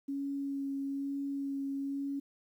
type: tone with vibrato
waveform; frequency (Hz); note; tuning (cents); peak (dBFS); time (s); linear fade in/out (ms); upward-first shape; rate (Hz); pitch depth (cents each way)
sine; 277.2; C#4; 0; -33; 0.08-2.2; 10; sine; 1.1; 12
effects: 11-bit